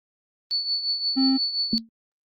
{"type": "tone with tremolo", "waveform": "sine", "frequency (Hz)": 4457, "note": "C#8", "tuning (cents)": 9, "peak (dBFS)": -20, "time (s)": [0.51, 1.78], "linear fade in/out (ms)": 0, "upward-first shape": "triangle", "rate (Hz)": 5.7, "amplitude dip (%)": 70}
{"type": "tone", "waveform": "triangle", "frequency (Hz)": 265.7, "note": "C4", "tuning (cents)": 27, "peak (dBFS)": -16, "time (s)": [1.16, 1.38], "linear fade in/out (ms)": 20}
{"type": "tone with exponential decay", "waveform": "sine", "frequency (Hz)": 226.3, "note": "A3", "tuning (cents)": 49, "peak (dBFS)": -16, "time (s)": [1.73, 1.89], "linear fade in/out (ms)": 2, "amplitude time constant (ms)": 33}
{"effects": ["Opus 32 kbps"]}